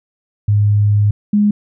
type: tone pair in turn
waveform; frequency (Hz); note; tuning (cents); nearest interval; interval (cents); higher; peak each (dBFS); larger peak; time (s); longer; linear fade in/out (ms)
sine; 103.6 / 207.2; G#2 / G#3; -4 / -4; octave; 1200; second; -9; neither; 0.48-1.11 / 1.33-1.51; first; 5
effects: none